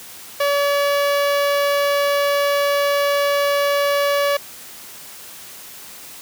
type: tone with notch filter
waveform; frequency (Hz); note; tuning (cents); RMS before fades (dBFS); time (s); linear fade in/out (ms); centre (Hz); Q
sawtooth; 570; C#5; +48; -18; 0.4-4.37; 5; 8000; 1
effects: white hiss -38 dBFS RMS until 6.21 s + high-pass 80 Hz 12 dB/octave